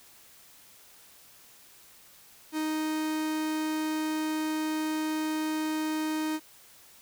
45% pulse tone, 311.2 Hz, D#4, in tune, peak -28 dBFS, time 2.52-6.4 s, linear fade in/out 50 ms, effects white hiss -55 dBFS RMS until 7.01 s

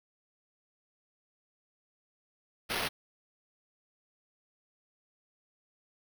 white noise with sample-and-hold, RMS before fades -33 dBFS, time 2.69-2.89 s, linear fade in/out 20 ms, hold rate 7350 Hz, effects none

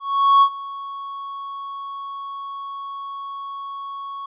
triangle tone with ADSR envelope, 1108.7 Hz, C#6, in tune, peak -7 dBFS, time 0-4.26 s, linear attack 420 ms, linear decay 70 ms, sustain -20 dB, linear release 5 ms, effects resampled to 8000 Hz

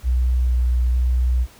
sine tone with vibrato, 61.74 Hz, B1, in tune, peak -15 dBFS, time 0.03-1.47 s, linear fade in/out 50 ms, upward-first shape square, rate 1.1 Hz, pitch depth 11 cents each way, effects pink hiss -48 dBFS RMS until 1.59 s

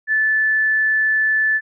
sine tone, 1746 Hz, A6, 14 cents flat, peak -14 dBFS, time 0.07-1.61 s, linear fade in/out 50 ms, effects none

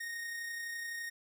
45% pulse tone with amplitude modulation, 1857 Hz, A#6, 7 cents flat, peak -37 dBFS, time 0-1.1 s, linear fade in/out 10 ms, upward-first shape sine, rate 31.8 Hz, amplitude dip 30%, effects none

